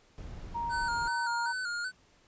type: noise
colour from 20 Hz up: brown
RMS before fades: -43 dBFS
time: 0.18-1.08 s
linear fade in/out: 0 ms
type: tone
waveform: sine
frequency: 938 Hz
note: A#5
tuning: 11 cents sharp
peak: -31 dBFS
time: 0.54-1.53 s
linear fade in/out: 20 ms
type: tone with vibrato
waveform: square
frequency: 1463 Hz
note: F#6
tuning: 20 cents flat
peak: -33 dBFS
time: 0.69-1.92 s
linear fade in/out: 50 ms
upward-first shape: square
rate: 2.6 Hz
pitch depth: 54 cents each way
effects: pink hiss -64 dBFS RMS until 2.27 s + resampled to 16000 Hz